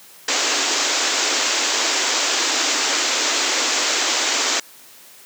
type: band-pass noise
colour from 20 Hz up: white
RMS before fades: -20 dBFS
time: 0.28-4.6 s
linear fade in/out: 5 ms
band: 250 to 7500 Hz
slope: 96 dB/octave
effects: white hiss -45 dBFS RMS until 5.25 s + high-pass 150 Hz 12 dB/octave